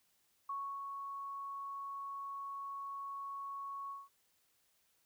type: tone with ADSR envelope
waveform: sine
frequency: 1108.7 Hz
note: C#6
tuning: in tune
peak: -37 dBFS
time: 0.49-4.09 s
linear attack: 6 ms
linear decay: 300 ms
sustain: -4 dB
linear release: 190 ms
effects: white hiss -75 dBFS RMS until 5.05 s